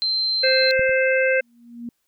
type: tone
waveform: sine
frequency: 4117 Hz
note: C8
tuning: 29 cents flat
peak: -19 dBFS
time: 0.02-0.71 s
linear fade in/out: 0 ms
type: harmonic tone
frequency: 523.3 Hz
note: C5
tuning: in tune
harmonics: 1 / 3 / 4 / 5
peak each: -18 / -22 / -25 / -26 dBFS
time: 0.43-1.41 s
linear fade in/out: 10 ms
type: clicks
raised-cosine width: 5 ms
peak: -21 / -30 dBFS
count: 2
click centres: 0.794 / 0.894 s
type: tone with exponential growth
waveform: sine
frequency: 236.7 Hz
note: A#3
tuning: 27 cents sharp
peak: -27 dBFS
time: 1.33-1.89 s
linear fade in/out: 2 ms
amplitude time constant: 120 ms
effects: white hiss -72 dBFS RMS until 2.07 s